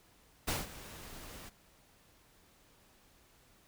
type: noise with ADSR envelope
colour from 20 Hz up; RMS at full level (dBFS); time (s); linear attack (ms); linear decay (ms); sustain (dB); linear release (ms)
pink; -32; 0.47-1.5; 15; 180; -17; 22
effects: pink hiss -65 dBFS RMS until 3.67 s